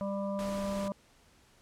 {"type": "harmonic tone", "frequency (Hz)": 198.1, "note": "G3", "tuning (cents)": 18, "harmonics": [1, 3, 5, 6], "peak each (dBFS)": [-34, -35, -43, -48], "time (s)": [0.01, 0.92], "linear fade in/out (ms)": 0}
{"type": "noise", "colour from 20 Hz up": "pink", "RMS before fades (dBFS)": -44, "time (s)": [0.39, 0.88], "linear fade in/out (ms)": 0}
{"effects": ["pink hiss -63 dBFS RMS until 1.61 s", "low-pass 10000 Hz 12 dB/octave"]}